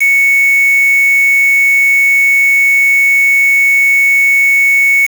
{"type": "tone with quantisation", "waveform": "sine", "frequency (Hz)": 2217, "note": "C#7", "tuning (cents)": 0, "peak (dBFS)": -6, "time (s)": [0, 5.07], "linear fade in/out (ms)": 20, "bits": 3, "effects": []}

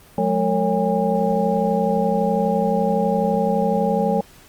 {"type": "tone cluster", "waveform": "sine", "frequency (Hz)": [180.4, 212.3, 455.3, 554, 811], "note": ["F#3", "G#3", "A#4", "C#5", "G#5"], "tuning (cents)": [-44, 38, -41, -1, -41], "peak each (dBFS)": -23, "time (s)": [0.18, 4.21], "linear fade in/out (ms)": 2, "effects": ["pink hiss -48 dBFS RMS until 4.48 s", "Opus 32 kbps"]}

